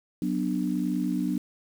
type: chord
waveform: sine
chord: B minor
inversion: second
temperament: just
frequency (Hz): 185.21 / 246.9 / 296.3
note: F#3 / B3 / D4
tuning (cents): +2 / 0 / +15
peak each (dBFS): -29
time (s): 0.22-1.38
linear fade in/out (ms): 2
effects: 8-bit